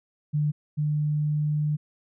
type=tone pair in turn; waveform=sine; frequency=149.3 / 149.95 Hz; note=D3 / D3; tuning=+29 / +36 cents; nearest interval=unison; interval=7 cents; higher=second; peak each=-21 / -22 dBFS; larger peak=first; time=0.33-0.52 / 0.77-1.77 s; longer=second; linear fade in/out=20 ms; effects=none